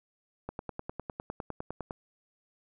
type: click train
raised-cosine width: 1 ms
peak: -22 dBFS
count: 15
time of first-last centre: 0.49-1.908 s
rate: 9.87 Hz
effects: none